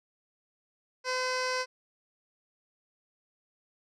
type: tone with low-pass filter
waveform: 15% pulse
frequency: 510 Hz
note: C5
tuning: 44 cents flat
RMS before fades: -31 dBFS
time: 1.04-1.66 s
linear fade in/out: 50 ms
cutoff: 5600 Hz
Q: 1.9
effects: none